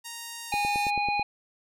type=tone with pitch glide; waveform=5% pulse; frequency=932 to 906.5 Hz; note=A#5 to A#5; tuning=-1 to -49 cents; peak=-25 dBFS; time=0.04-0.91 s; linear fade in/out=20 ms; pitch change=-48 cents; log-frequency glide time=0.45-0.71 s
type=harmonic tone; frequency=822 Hz; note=G#5; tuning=18 cents flat; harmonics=1 / 3 / 5; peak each=-26 / -29 / -38 dBFS; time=0.52-1.23 s; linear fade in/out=5 ms
type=click train; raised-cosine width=2 ms; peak=-23 dBFS; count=7; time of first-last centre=0.54-1.196 s; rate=9.15 Hz
effects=none